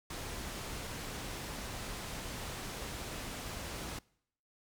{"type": "low-pass noise", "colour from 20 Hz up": "pink", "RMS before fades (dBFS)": -42, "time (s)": [0.1, 3.99], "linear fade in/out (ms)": 5, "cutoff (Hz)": 11000, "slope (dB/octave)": 12, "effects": ["noise-tail reverb RT60 0.7 s tail -24 dB re dry"]}